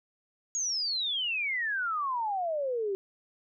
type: exponential sweep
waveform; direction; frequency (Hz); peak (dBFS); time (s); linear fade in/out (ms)
sine; down; 6750 to 379.9; -28; 0.55-2.95; 0
effects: none